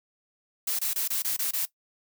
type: noise bursts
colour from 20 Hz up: blue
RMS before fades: -28 dBFS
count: 7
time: 0.67-1.654 s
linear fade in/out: 5 ms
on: 120 ms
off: 24 ms
effects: noise-tail reverb RT60 0.1 s tail -18 dB re dry